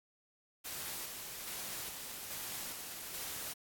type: noise with tremolo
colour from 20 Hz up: white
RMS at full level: -42 dBFS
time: 0.64-3.54 s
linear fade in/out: 20 ms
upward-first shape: square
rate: 1.2 Hz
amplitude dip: 30%
effects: AAC 64 kbps